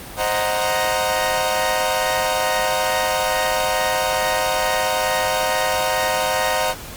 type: chord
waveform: sawtooth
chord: C half-diminished seventh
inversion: none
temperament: equal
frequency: 523.3 / 622.3 / 740 / 932.3 Hz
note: C5 / Eb5 / Gb5 / Bb5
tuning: 0 / 0 / 0 / 0 cents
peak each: -20 dBFS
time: 0.16-6.75 s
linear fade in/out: 50 ms
effects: pink hiss -35 dBFS RMS until 6.96 s + Opus 32 kbps